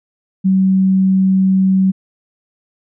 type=tone; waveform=sine; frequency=190 Hz; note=F#3; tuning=46 cents sharp; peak=-9 dBFS; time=0.44-1.92 s; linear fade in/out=20 ms; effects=none